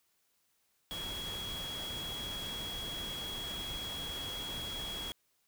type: tone in noise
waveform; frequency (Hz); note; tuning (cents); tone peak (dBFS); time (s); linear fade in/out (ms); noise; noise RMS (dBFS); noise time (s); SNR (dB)
sine; 3322; G#7; 0; -39; 0.91-5.12; 0; pink; -44; 0.91-5.12; +2
effects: white hiss -75 dBFS RMS until 5.47 s